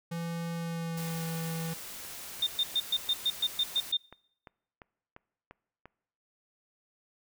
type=tone with pitch glide; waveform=square; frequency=168.2 to 164.07 Hz; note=E3 to E3; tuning=+35 to -8 cents; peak=-34 dBFS; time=0.11-1.74 s; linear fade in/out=10 ms; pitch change=-43 cents; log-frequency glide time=0.54-1.25 s
type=noise; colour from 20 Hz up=white; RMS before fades=-43 dBFS; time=0.97-3.92 s; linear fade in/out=5 ms
type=click train; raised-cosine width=0.5 ms; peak=-32 dBFS; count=12; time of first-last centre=2.05-5.856 s; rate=2.89 Hz
type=tone bursts; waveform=sine; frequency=3633 Hz; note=A#7; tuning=45 cents flat; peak=-24 dBFS; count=10; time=2.42-3.97 s; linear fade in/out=5 ms; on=47 ms; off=120 ms
effects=noise-tail reverb RT60 0.8 s tail -23 dB re dry